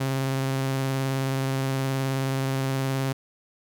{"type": "tone with vibrato", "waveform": "sawtooth", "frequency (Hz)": 134.1, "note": "C3", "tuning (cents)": 43, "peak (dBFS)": -20, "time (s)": [0, 3.13], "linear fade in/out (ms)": 10, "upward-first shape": "sine", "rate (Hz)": 19, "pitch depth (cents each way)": 19, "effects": []}